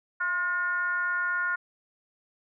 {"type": "tone with frequency modulation", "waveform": "sine", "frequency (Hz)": 1431, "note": "F6", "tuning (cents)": 42, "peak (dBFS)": -25, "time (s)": [0.2, 1.56], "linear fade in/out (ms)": 10, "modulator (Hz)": 373, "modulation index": 0.68, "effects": []}